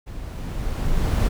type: noise with level ramp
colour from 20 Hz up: brown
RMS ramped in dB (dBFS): -34 to -17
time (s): 0.06-1.29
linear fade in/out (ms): 20
effects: none